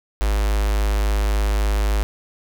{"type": "tone with notch filter", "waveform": "square", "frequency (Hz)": 51.8, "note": "G#1", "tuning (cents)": -4, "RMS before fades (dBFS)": -19, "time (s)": [0.21, 2.03], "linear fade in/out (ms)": 0, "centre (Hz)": 180, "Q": 0.68, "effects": []}